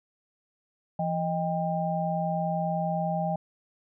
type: tone cluster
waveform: sine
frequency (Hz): 168.4 / 625 / 795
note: E3 / D#5 / G5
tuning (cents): +37 / +8 / +24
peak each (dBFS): -29 / -31 / -30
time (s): 0.99-3.36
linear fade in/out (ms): 5
effects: none